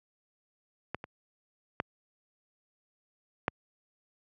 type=clicks; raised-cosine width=0.5 ms; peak=-18 / -25 / -14 / -11 dBFS; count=4; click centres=0.946 / 1.041 / 1.801 / 3.481 s; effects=high-pass 80 Hz 12 dB/octave